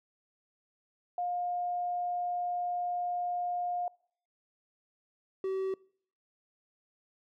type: tone pair in turn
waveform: sine / triangle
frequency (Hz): 710 / 382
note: F5 / G4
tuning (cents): +28 / -45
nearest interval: major seventh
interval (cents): 1073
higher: first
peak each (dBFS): -30 / -28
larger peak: second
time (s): 1.18-3.88 / 5.44-5.74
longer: first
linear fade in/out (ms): 2
effects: noise-tail reverb RT60 0.6 s tail -25 dB re dry